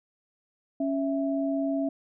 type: tone pair together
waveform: sine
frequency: 277.1 / 659 Hz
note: C#4 / E5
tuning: -1 / -1 cents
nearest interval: octave + minor third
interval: 1500 cents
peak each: -26 / -30 dBFS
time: 0.8-1.89 s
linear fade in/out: 5 ms
effects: none